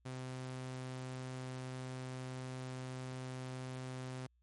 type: tone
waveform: sawtooth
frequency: 128.8 Hz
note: C3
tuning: 27 cents flat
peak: -38 dBFS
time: 0.05-4.27 s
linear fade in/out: 10 ms
effects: added 60 Hz sine -70 dBFS peak until 4.42 s + MP3 48 kbps